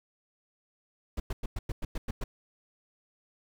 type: noise bursts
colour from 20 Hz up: brown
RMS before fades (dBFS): -32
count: 9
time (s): 1.17-2.24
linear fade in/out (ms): 5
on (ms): 30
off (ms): 100
effects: none